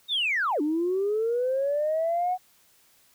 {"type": "linear two-way sweep", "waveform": "sine", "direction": "down then up", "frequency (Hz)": [3760, 289.3, 744], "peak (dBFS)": -22, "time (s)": [0.08, 2.38], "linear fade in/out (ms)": 50, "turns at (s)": 0.61, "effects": ["tanh soft clip ceiling -18 dBFS", "white hiss -61 dBFS RMS until 3.14 s"]}